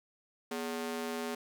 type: ring-modulated tone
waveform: sawtooth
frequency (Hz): 329.6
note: E4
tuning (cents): 0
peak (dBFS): -28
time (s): 0.51-1.35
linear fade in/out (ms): 5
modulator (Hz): 87.5
effects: none